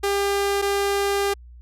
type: tone pair in turn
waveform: sawtooth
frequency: 400 / 400 Hz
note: G4 / G4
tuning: +35 / +35 cents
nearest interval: unison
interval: 0 cents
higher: neither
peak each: -16 dBFS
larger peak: neither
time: 0.03-0.62 / 0.62-1.34 s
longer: second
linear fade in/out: 10 ms
effects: added 60 Hz sine -41 dBFS peak until 1.61 s + resampled to 32000 Hz